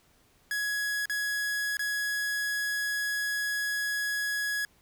45% pulse tone with dropouts, 1674 Hz, G#6, 13 cents sharp, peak -28 dBFS, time 0.51-4.65 s, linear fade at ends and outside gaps 1 ms, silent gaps 1.056-1.097 / 1.77-1.793 s, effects pink hiss -64 dBFS RMS until 4.81 s

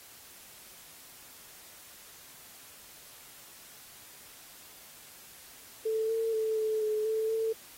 sine tone with pitch steps, 441.1 / 450.4 / 439 / 435.1 / 428.8 / 439.7 / 445.9 Hz, A4 / A4 / A4 / A4 / A4 / A4 / A4, +4 / +40 / -4 / -19 / -45 / -1 / +23 cents, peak -27 dBFS, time 5.85-7.53 s, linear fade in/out 10 ms, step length 240 ms, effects white hiss -52 dBFS RMS until 7.77 s + AAC 48 kbps

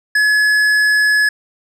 sine tone with tanh clipping, 1700 Hz, G#6, 40 cents sharp, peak -12 dBFS, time 0.15-1.29 s, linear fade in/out 5 ms, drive 11 dB, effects none

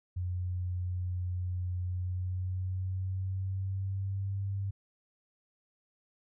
sine tone with pitch glide, 90.2 to 98.36 Hz, F#2 to G2, -44 to +6 cents, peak -31 dBFS, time 0.16-4.71 s, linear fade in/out 10 ms, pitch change +150 cents, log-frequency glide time 1.86-4.4 s, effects none

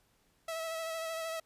sawtooth tone with vibrato, 651 Hz, E5, 22 cents flat, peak -32 dBFS, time 0.48-1.4 s, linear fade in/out 5 ms, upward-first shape sine, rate 13 Hz, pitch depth 23 cents each way, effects pink hiss -71 dBFS RMS until 1.45 s + resampled to 32000 Hz

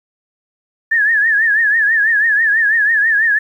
sine tone with vibrato, 1745 Hz, A6, 15 cents flat, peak -10 dBFS, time 0.91-3.39 s, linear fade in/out 10 ms, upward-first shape triangle, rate 6.1 Hz, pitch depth 130 cents each way, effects 8-bit

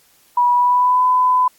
sine tone with pitch glide, 974 to 1005.4 Hz, B5 to B5, -24 to +31 cents, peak -11 dBFS, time 0.37-1.48 s, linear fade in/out 5 ms, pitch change +55 cents, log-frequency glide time 0.52-1.04 s, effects white hiss -54 dBFS RMS until 1.58 s + AAC 64 kbps

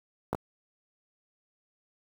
clicks, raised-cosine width 1 ms, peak -15 dBFS, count 2, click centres 0.33 / 0.348 s, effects high-pass 60 Hz 12 dB/octave + 7-bit

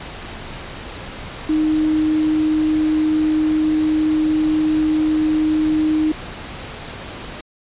sine tone in noise, 310 Hz, D#4, 6 cents flat, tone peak -14 dBFS, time 1.49-6.12 s, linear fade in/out 5 ms, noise pink, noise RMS -32 dBFS, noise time 0-7.41 s, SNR +15 dB, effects resampled to 8000 Hz

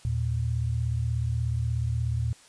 sine tone pair together, 79.8 / 116.45 Hz, D#2 / A#2, +44 / -1 cents, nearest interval perfect fifth, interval 655 cents, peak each -29 / -26 dBFS, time 0.05-2.33 s, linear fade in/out 0 ms, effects white hiss -54 dBFS RMS until 2.48 s + resampled to 22050 Hz

